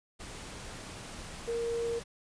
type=tone in noise; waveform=sine; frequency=466.2 Hz; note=A#4; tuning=in tune; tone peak=-30 dBFS; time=1.47-2 s; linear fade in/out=20 ms; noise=pink; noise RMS=-44 dBFS; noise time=0.19-2.04 s; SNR=+11 dB; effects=resampled to 22050 Hz